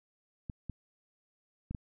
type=clicks; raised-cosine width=5 ms; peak=-26 dBFS; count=4; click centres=0.498 / 0.697 / 1.71 / 1.748 s; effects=none